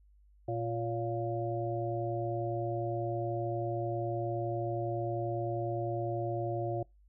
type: harmonic tone with a mistuned harmonic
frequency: 116.54 Hz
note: A#2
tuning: in tune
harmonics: 1 / 3 / 5 / 6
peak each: -36 / -36 / -38 / -38 dBFS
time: 0.48-6.83 s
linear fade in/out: 5 ms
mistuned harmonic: 5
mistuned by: -40 cents
effects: noise-tail reverb RT60 0.2 s tail -24 dB re dry + added 50 Hz sine -59 dBFS peak until 7.08 s